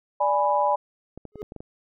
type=chord; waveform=sine; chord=G# diminished; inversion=second; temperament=equal; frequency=587.3 / 830.6 / 987.8 Hz; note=D5 / G#5 / B5; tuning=0 / 0 / 0 cents; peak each=-24 / -23 / -23 dBFS; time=0.2-0.76 s; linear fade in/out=10 ms
type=clicks; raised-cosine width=2 ms; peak=-25 dBFS; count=7; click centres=1.176 / 1.253 / 1.357 / 1.429 / 1.521 / 1.563 / 1.605 s
type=tone with exponential growth; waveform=triangle; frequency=421 Hz; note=G#4; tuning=24 cents sharp; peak=-26 dBFS; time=1.32-1.42 s; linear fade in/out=0 ms; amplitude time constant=20 ms
effects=none